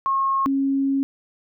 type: tone pair in turn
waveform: sine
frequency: 1083 / 273.3 Hz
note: C#6 / C#4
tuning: -41 / -24 cents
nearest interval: 2 octaves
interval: 2383 cents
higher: first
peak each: -18 dBFS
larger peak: neither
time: 0.06-0.46 / 0.46-1.03 s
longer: second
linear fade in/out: 0 ms
effects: none